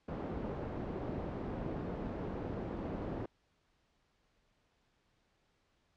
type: low-pass noise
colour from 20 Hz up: white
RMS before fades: -40 dBFS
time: 0.08-3.26 s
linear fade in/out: 5 ms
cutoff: 430 Hz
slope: 12 dB/octave
effects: pink hiss -75 dBFS RMS until 5.96 s + low-pass 5000 Hz 12 dB/octave